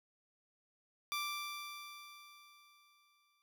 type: tone with exponential decay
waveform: 15% pulse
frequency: 1174.7 Hz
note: D6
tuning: in tune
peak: -29 dBFS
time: 1.12-3.42 s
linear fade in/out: 0 ms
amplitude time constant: 500 ms
effects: none